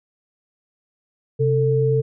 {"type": "tone pair together", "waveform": "sine", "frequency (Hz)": [132.39, 445.3], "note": ["C3", "A4"], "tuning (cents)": [21, 21], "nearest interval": "octave + major sixth", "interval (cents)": 2100, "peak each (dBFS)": -18, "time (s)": [1.39, 2.02], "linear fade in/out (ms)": 20, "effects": []}